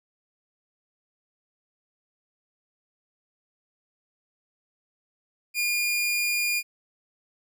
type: tone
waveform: sawtooth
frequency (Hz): 2422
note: D#7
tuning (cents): -47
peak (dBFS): -20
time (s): 5.54-6.63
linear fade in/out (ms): 50
effects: none